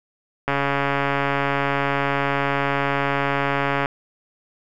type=click train; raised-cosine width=0.5 ms; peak=-6 dBFS; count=474; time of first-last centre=0.48-3.859 s; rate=140 Hz; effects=none